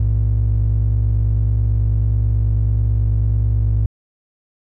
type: ring-modulated tone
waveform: triangle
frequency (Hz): 82.9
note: E2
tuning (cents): +10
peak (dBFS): -7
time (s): 0-3.86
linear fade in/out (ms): 0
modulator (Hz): 24.6
effects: tanh soft clip ceiling -8 dBFS